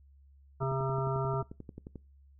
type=harmonic tone; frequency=133.8 Hz; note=C3; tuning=39 cents sharp; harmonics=1 / 3 / 5 / 7 / 9 / 10; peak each=-31 / -36 / -38 / -39 / -41 / -41 dBFS; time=0.6-1.43 s; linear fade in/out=20 ms
type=click train; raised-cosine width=3 ms; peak=-30 dBFS; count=16; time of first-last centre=0.63-1.957 s; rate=11.3 Hz
effects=noise-tail reverb RT60 0.3 s tail -23 dB re dry + added 69 Hz sine -56 dBFS peak until 2.39 s